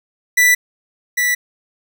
45% pulse tone pair in turn, 1975.5 / 1961.9 Hz, B6 / B6, 0 / -12 cents, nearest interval unison, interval 12 cents, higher first, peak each -9 / -14 dBFS, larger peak first, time 0.37-0.55 / 1.17-1.35 s, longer neither, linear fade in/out 10 ms, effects none

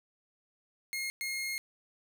sawtooth tone bursts at uneven times, 2146 Hz, C7, 43 cents sharp, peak -30 dBFS, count 2, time 0.93-1.1 / 1.21-1.58 s, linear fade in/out 0 ms, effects none

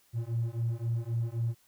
triangle beating tone pair, 114.3 / 118.1 Hz, A#2 / A#2, -34 / +23 cents, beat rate 3.8 Hz, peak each -29 dBFS, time 0.13-1.55 s, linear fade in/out 50 ms, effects tanh soft clip ceiling -23 dBFS + white hiss -66 dBFS RMS until 1.67 s

